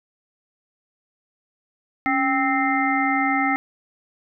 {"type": "harmonic tone with a mistuned harmonic", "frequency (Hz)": 261.6, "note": "C4", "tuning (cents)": 0, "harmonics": [1, 3, 5, 7, 8], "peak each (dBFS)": [-23, -23, -26, -29, -24], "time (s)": [2.06, 3.56], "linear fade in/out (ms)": 0, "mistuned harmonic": 1, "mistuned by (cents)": 94, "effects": []}